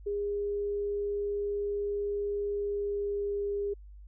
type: tone with pitch glide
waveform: sine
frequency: 407.8 to 405.2 Hz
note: G#4 to G#4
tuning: -32 to -43 cents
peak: -29 dBFS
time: 0.06-3.74 s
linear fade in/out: 10 ms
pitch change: -11 cents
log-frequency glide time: 2.5-3.43 s
effects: added 50 Hz sine -46 dBFS peak until 4.07 s